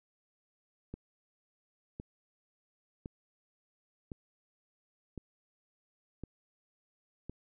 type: click train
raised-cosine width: 3 ms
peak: -28 dBFS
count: 7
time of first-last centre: 0.94-7.296 s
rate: 0.944 Hz
effects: none